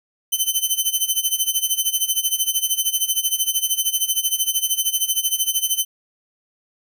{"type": "tone with tremolo", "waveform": "10% pulse", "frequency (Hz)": 3058, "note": "G7", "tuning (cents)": -44, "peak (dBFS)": -7, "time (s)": [0.32, 5.85], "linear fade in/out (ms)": 10, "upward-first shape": "sine", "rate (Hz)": 13, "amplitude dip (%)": 85, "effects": []}